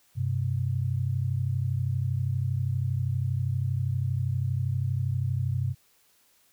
sine tone pair together, 97.17 / 129.7 Hz, G2 / C3, -15 / -15 cents, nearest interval perfect fourth, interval 500 cents, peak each -28 / -27 dBFS, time 0.15-5.75 s, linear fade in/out 50 ms, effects white hiss -64 dBFS RMS until 6.52 s

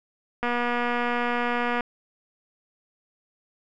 click train, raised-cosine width 0.5 ms, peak -12 dBFS, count 333, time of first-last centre 0.43-1.808 s, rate 241 Hz, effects none

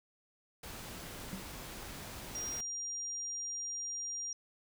pink noise, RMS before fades -46 dBFS, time 0.63-2.61 s, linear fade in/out 5 ms
sine tone with exponential decay, 192.4 Hz, G3, 32 cents flat, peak -34 dBFS, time 1.33-1.48 s, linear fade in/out 0 ms, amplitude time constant 32 ms
sine tone, 5700 Hz, F8, 34 cents sharp, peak -37 dBFS, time 2.35-4.33 s, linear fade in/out 2 ms
effects none

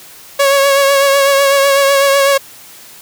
sawtooth tone with vibrato, 554.4 Hz, C#5, in tune, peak -4 dBFS, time 0.39-2.38 s, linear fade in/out 10 ms, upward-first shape triangle, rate 8 Hz, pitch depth 34 cents each way, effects white hiss -37 dBFS RMS until 3.01 s + high-pass 60 Hz 12 dB/octave

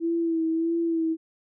sine tone with vibrato, 329.6 Hz, E4, in tune, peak -22 dBFS, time 0-1.17 s, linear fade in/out 50 ms, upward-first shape sine, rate 1.6 Hz, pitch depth 35 cents each way, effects none

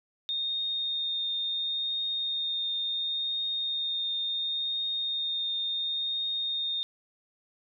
sine tone with vibrato, 3673 Hz, A#7, 26 cents flat, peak -28 dBFS, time 0.29-6.83 s, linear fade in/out 0 ms, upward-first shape triangle, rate 0.71 Hz, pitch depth 12 cents each way, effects none

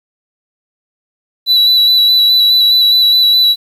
triangle tone with vibrato, 3951 Hz, B7, in tune, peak -5 dBFS, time 1.46-3.56 s, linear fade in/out 50 ms, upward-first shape square, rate 4.8 Hz, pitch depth 15 cents each way, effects 7-bit

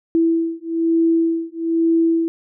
sine beating tone pair, 329.6 / 330.7 Hz, E4 / E4, 0 / +6 cents, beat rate 1.1 Hz, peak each -18 dBFS, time 0.15-2.28 s, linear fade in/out 0 ms, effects none

